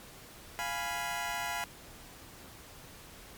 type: chord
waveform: 20% pulse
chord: F diminished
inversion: none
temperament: equal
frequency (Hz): 698.5 / 830.6 / 987.8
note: F5 / Ab5 / Cb6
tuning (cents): 0 / 0 / 0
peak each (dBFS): -33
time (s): 0.59-1.64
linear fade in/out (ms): 0
effects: pink hiss -51 dBFS RMS until 3.37 s + MP3 96 kbps